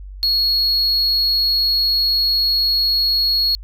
triangle tone, 4326 Hz, C#8, 43 cents flat, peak -13 dBFS, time 0.23-3.55 s, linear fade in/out 0 ms, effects added 48 Hz sine -31 dBFS peak until 3.63 s

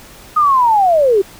sine linear sweep, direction down, 1254 to 370 Hz, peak -8 dBFS, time 0.36-1.22 s, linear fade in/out 10 ms, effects pink hiss -39 dBFS RMS until 1.39 s

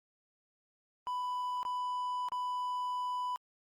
triangle tone with dropouts, 994 Hz, B5, 11 cents sharp, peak -31 dBFS, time 1.07-3.36 s, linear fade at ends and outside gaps 0 ms, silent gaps 1.63-1.651 / 2.286-2.32 s, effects Opus 32 kbps

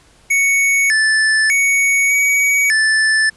square tone with pitch steps, 2223 / 1752 / 2230 / 2257 / 1754 Hz, C#7 / A6 / C#7 / C#7 / A6, +4 / -8 / +10 / +31 / -6 cents, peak -12 dBFS, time 0.3-3.3 s, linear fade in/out 10 ms, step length 600 ms, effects pink hiss -50 dBFS RMS until 3.36 s + resampled to 24000 Hz

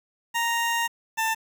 20% pulse tone pair in turn, 932.3 / 890.9 Hz, A#5 / A5, 0 / +21 cents, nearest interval minor second, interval 79 cents, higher first, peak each -18 / -18 dBFS, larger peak neither, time 0.34-0.88 / 1.17-1.35 s, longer first, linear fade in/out 20 ms, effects 8-bit

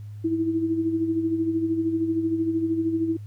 sine tone with tremolo, 326.5 Hz, E4, 17 cents flat, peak -19 dBFS, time 0.24-3.17 s, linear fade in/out 10 ms, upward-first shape sine, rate 13 Hz, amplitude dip 55%, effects added 104 Hz sine -35 dBFS peak until 3.26 s + pink hiss -63 dBFS RMS until 3.26 s

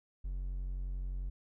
triangle tone, 45.7 Hz, F#1, 21 cents flat, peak -33 dBFS, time 0.24-1.3 s, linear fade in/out 10 ms, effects none

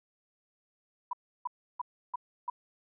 sine tone bursts, 983 Hz, B5, 8 cents flat, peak -30 dBFS, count 5, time 1.11-2.5 s, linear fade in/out 5 ms, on 22 ms, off 320 ms, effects none

